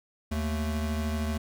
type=tone pair together; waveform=square; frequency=77.78 / 220.2 Hz; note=D#2 / A3; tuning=0 / +2 cents; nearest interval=octave + tritone; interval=1802 cents; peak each=-30 / -33 dBFS; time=0.31-1.38 s; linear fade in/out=10 ms; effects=none